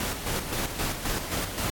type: noise with tremolo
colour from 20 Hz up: pink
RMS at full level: -29 dBFS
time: 0-1.7 s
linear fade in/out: 2 ms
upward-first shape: square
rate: 3.8 Hz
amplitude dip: 50%
effects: AAC 64 kbps